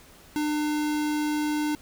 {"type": "tone", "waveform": "square", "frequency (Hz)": 300, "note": "D4", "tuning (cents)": 37, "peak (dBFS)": -25, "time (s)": [0.36, 1.75], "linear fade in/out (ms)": 0, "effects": ["pink hiss -52 dBFS RMS until 1.81 s"]}